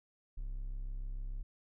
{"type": "tone", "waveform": "triangle", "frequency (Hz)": 33.39, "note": "C1", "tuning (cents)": 36, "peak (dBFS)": -35, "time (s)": [0.37, 1.43], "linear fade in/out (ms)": 10, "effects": []}